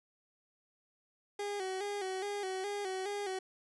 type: tone with vibrato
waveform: 30% pulse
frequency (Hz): 392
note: G4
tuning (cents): 0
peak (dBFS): -33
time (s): 1.39-3.39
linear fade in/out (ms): 5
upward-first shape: square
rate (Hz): 2.4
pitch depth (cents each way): 69
effects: resampled to 24000 Hz